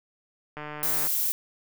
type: click train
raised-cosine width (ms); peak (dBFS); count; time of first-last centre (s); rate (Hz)
0.5; -22; 76; 0.57-1.07; 150
type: noise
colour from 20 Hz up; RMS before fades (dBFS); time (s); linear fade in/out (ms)
violet; -26; 0.83-1.32; 0
effects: none